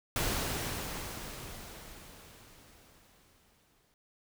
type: noise with exponential decay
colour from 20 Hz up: pink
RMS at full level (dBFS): -31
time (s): 0.16-3.94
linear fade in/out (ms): 1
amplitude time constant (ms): 820
effects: none